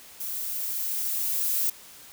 violet noise with level ramp, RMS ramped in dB -33 to -25 dBFS, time 0.2-1.7 s, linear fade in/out 5 ms, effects white hiss -48 dBFS RMS until 2.12 s

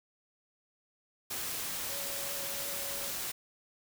sine tone in noise, 560 Hz, C#5, 18 cents sharp, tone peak -46 dBFS, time 1.89-3.11 s, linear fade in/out 10 ms, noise white, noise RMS -37 dBFS, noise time 1.3-3.32 s, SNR -12 dB, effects none

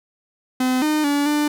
45% pulse tone with pitch steps, 255.5 / 305.2 / 287.3 / 296.7 Hz, C4 / D#4 / D4 / D4, -41 / -33 / -38 / +18 cents, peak -17 dBFS, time 0.6-1.48 s, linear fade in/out 5 ms, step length 220 ms, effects none

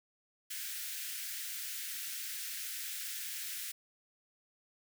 white high-pass noise, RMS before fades -41 dBFS, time 0.5-3.72 s, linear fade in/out 10 ms, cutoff 1500 Hz, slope 48 dB/octave, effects none

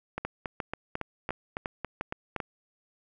two click trains, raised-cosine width 0.5 ms, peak -16 / -17 dBFS, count 7 / 9, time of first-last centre 0.25-2.363 / 0.18-2.402 s, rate 2.84 / 3.6 Hz, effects none

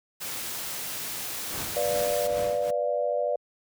white noise, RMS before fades -34 dBFS, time 0.2-2.28 s, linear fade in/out 20 ms
pink noise with tremolo, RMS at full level -35 dBFS, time 1.5-2.71 s, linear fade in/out 10 ms, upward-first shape triangle, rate 2.5 Hz, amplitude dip 80%
sine chord, B diminished, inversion none, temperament equal, 493.9 / 587.3 / 698.5 Hz, B4 / D5 / F5, 0 / 0 / 0 cents, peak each -29 / -26 / -32 dBFS, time 1.76-3.36 s, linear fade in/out 5 ms
effects high-pass 60 Hz 12 dB/octave

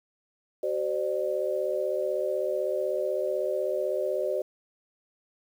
sine tone cluster, 380.4 / 522 / 598 Hz, F#4 / C5 / D5, +48 / -4 / +31 cents, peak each -31 / -30 / -29 dBFS, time 0.63-4.42 s, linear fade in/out 5 ms, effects 9-bit

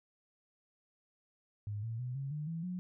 sine tone with pitch steps, 103.83 / 113.88 / 124.91 / 137 / 150.27 / 164.82 / 180.78 Hz, G#2 / A#2 / B2 / C#3 / D3 / E3 / F#3, 0 / -40 / +20 / -20 / +40 / 0 / -40 cents, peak -36 dBFS, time 1.67-2.79 s, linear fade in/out 0 ms, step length 160 ms, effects none

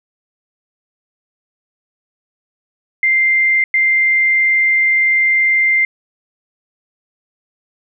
sine tone bursts at uneven times, 2093 Hz, C7, in tune, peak -10 dBFS, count 2, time 3.03-3.64 / 3.74-5.85 s, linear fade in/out 2 ms, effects none

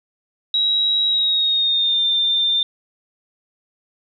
sine tone with pitch glide, 3850 to 3592 Hz, B7 to A7, -45 to +35 cents, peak -15 dBFS, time 0.54-2.63 s, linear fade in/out 2 ms, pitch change -120 cents, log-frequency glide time 1.07-2.04 s, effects none

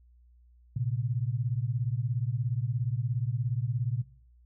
sine beating tone pair, 114.7 / 131.7 Hz, A#2 / C3, -28 / +12 cents, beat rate 17 Hz, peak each -30 dBFS, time 0.76-4.02 s, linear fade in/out 5 ms, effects noise-tail reverb RT60 0.5 s tail -18 dB re dry + added 60 Hz sine -56 dBFS peak until 4.45 s

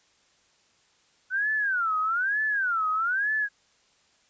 sine tone with vibrato, 1480 Hz, F#6, in tune, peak -23 dBFS, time 1.3-3.49 s, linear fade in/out 50 ms, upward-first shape sine, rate 1.1 Hz, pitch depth 280 cents each way, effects white hiss -64 dBFS RMS until 4.29 s + resampled to 16000 Hz

